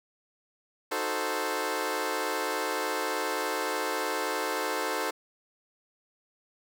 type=chord; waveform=15% pulse; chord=D# diminished seventh; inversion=none; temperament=equal; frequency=311.1 / 370 / 440 / 523.3 Hz; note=D#4 / F#4 / A4 / C5; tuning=0 / 0 / 0 / 0 cents; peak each=-30 / -30 / -26 / -27 dBFS; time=0.91-5.11 s; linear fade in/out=10 ms; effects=none